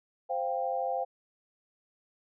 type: chord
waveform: sine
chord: C suspended fourth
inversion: none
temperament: equal with one note detuned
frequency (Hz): 523.3 / 698.5 / 791.3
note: C5 / F5 / G5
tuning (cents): 0 / 0 / +16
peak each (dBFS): -33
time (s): 0.29-1.05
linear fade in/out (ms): 20
effects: none